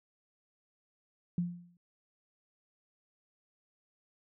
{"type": "tone with exponential decay", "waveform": "sine", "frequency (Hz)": 174.61, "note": "F3", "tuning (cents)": 0, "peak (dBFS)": -26, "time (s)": [1.38, 1.77], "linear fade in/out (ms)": 2, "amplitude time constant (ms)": 83, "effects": []}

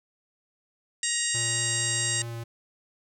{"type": "harmonic tone", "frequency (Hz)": 944, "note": "A#5", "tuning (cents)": 22, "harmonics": [2, 3, 4, 5, 6, 7, 8, 9], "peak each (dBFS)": [-33, -35, -35, -36, -36, -36, -30, -32], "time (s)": [1.03, 2.22], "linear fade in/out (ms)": 2}
{"type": "tone with vibrato", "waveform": "square", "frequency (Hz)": 116.54, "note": "A#2", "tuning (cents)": 0, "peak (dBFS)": -34, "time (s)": [1.34, 2.44], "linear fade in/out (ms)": 10, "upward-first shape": "triangle", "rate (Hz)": 4.6, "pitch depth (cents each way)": 12}
{"effects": []}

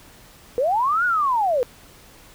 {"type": "linear two-way sweep", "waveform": "sine", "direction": "up then down", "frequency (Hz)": [467.1, 1480, 467.1], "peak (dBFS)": -17, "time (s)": [0.58, 1.63], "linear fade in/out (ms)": 0, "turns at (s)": 1.05, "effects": ["pink hiss -48 dBFS RMS until 2.34 s"]}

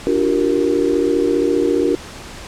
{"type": "chord", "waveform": "sine", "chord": "G minor seventh", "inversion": "second", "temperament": "equal with one note detuned", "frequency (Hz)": [293.7, 349.2, 383.9, 466.2], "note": ["D4", "F4", "G4", "Bb4"], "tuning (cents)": [0, 0, -36, 0], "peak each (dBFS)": -19, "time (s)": [0.07, 1.95], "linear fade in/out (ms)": 0, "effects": ["pink hiss -34 dBFS RMS until 2.47 s", "low-pass 8000 Hz 12 dB/octave"]}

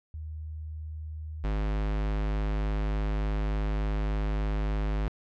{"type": "tone pair in turn", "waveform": ["sine", "square"], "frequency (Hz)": [77.78, 51.7], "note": ["D#2", "G#1"], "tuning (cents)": [0, -7], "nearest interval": "perfect fifth", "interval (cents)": 707, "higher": "first", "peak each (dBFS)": [-35, -27], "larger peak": "second", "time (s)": [[0.14, 1.44], [1.44, 5.08]], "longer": "second", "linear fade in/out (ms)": 0, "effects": ["low-pass 3000 Hz 12 dB/octave"]}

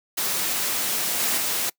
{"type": "noise with level steps", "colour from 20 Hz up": "white", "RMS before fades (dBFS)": [-25, -23, -25], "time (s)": [0.17, 1.7], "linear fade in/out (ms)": 10, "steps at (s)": [1.19, 1.37], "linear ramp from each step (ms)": 10, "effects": ["noise-tail reverb RT60 0.1 s tail -24 dB re dry", "high-pass 150 Hz 12 dB/octave"]}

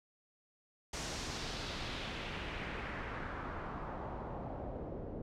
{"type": "noise with low-pass filter sweep", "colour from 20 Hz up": "pink", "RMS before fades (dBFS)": -42, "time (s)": [0.93, 5.22], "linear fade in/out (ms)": 5, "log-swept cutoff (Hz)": [7000, 460], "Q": 1.7, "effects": []}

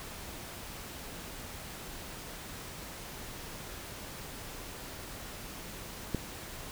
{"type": "click", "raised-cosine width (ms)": 3, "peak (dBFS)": -17, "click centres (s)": 6.147, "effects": ["pink hiss -44 dBFS RMS until 6.71 s"]}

